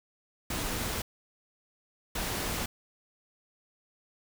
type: noise bursts at uneven times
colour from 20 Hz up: pink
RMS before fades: -33 dBFS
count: 2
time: 0.5-1.02 / 2.15-2.66 s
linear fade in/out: 5 ms
effects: none